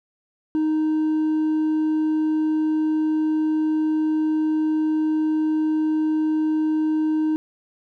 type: tone with hard clipping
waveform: sine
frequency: 311.1 Hz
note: D#4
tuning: in tune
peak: -19 dBFS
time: 0.55-7.36 s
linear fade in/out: 0 ms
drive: 2 dB
effects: none